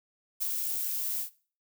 violet noise with ADSR envelope, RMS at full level -28 dBFS, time 0.4-1.3 s, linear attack 24 ms, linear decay 14 ms, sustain -4 dB, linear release 98 ms, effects noise-tail reverb RT60 0.4 s tail -19 dB re dry

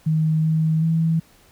sine tone with pitch steps, 157.4 / 158.7 / 162.8 Hz, D#3 / D#3 / E3, +20 / +35 / -21 cents, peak -16 dBFS, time 0.06-1.2 s, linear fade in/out 10 ms, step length 380 ms, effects pink hiss -54 dBFS RMS until 1.51 s

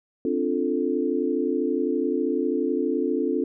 sine chord, D minor seventh, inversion third, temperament equal, 261.6 / 293.7 / 349.2 / 440 Hz, C4 / D4 / F4 / A4, 0 / 0 / 0 / 0 cents, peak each -27 dBFS, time 0.25-3.44 s, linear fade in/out 2 ms, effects none

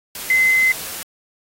sine tone in noise, 2052 Hz, C7, 34 cents flat, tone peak -12 dBFS, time 0.3-0.72 s, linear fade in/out 2 ms, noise white, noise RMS -30 dBFS, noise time 0.15-1.03 s, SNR +15 dB, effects AAC 48 kbps

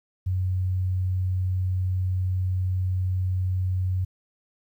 sine tone, 92.5 Hz, F#2, in tune, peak -22 dBFS, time 0.26-4.05 s, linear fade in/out 10 ms, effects 10-bit

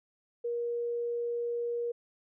sine tone, 474.2 Hz, A#4, 30 cents sharp, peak -30 dBFS, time 0.44-1.92 s, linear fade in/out 10 ms, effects none

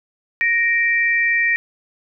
sine tone pair together, 1864.7 / 2341 Hz, A#6 / D7, 0 / -6 cents, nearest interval major third, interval 394 cents, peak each -16 / -19 dBFS, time 0.41-1.56 s, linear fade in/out 0 ms, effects none

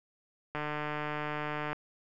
click train, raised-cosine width 0.5 ms, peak -20 dBFS, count 178, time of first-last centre 0.55-1.73 s, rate 150 Hz, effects none

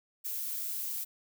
violet noise, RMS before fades -36 dBFS, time 0.24-1.05 s, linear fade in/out 20 ms, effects none

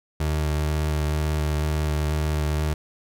30% pulse tone with vibrato, 76 Hz, D#2, 40 cents flat, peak -19 dBFS, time 0.2-2.74 s, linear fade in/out 5 ms, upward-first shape square, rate 2.1 Hz, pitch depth 12 cents each way, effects none

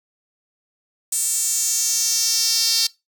sawtooth tone with high-pass filter sweep, 454.5 Hz, A#4, 44 cents flat, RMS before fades -20 dBFS, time 1.12-2.87 s, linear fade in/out 5 ms, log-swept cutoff 8100 to 4700 Hz, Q 3.9, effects noise-tail reverb RT60 0.2 s tail -20 dB re dry

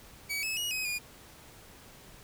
sawtooth tone with pitch steps, 2273 / 2591 / 2895 / 2531 / 2436 Hz, C#7 / E7 / F#7 / D#7 / D#7, +43 / -30 / -38 / +29 / -37 cents, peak -28 dBFS, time 0.29-0.99 s, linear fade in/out 20 ms, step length 140 ms, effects pink hiss -53 dBFS RMS until 2.23 s

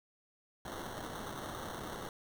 violet noise with sample-and-hold, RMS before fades -43 dBFS, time 0.65-2.09 s, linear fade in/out 2 ms, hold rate 2450 Hz, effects none

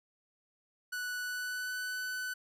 45% pulse tone with pitch glide, 1480 to 1499.8 Hz, F#6 to F#6, 0 to +23 cents, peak -35 dBFS, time 0.92-2.34 s, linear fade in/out 10 ms, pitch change +23 cents, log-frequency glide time 1.22-1.76 s, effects none

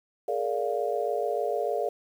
sine chord, Bb dominant seventh, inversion third, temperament just, 419.5 / 466.2 / 582.7 / 699.2 Hz, Ab4 / Bb4 / D5 / F5, +17 / 0 / -14 / +2 cents, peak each -31 dBFS, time 0.28-1.89 s, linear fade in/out 5 ms, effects 9-bit

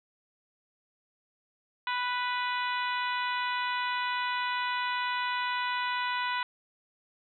harmonic tone, 493.9 Hz, B4, in tune, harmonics 2 / 3 / 4 / 5 / 6 / 7 / 8, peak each -31 / -35 / -37 / -39 / -41 / -42 / -43 dBFS, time 1.87-6.43 s, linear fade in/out 2 ms, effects none

